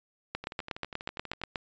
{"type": "two click trains", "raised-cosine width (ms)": 0.3, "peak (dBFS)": [-16, -24], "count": [11, 13], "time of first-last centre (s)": [[0.35, 1.558], [0.44, 1.416]], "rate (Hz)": [8.28, 12.3], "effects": ["resampled to 16000 Hz"]}